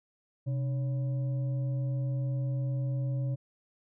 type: tone with frequency modulation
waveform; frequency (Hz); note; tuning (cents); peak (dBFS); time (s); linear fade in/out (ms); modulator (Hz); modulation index
sine; 130.2; C3; -8; -28; 0.46-3.36; 20; 429; 0.29
effects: none